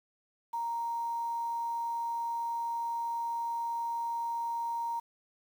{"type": "tone with quantisation", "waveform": "sine", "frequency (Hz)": 932.3, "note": "A#5", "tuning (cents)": 0, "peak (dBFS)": -31, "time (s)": [0.53, 5], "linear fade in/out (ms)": 10, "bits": 9, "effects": []}